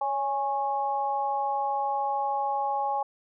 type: tone with amplitude modulation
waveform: sine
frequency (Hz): 828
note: G#5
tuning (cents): -5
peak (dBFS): -21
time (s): 0.01-3.03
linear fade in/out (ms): 5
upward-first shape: sine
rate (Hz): 267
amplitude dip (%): 85
effects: none